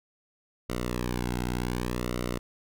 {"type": "tone with flanger", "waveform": "sawtooth", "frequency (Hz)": 60.9, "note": "B1", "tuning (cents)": -24, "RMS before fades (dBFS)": -31, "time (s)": [0.69, 2.39], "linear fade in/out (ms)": 10, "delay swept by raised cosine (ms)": [1.2, 1.71], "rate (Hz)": 0.66, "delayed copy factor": -0.95, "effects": []}